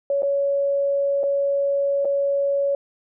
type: tone with dropouts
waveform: sine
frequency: 560 Hz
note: C#5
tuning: 18 cents sharp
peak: -18 dBFS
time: 0.1-2.75 s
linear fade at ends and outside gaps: 2 ms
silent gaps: 0.222-0.231 / 1.233-1.237 / 2.048-2.053 s
effects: none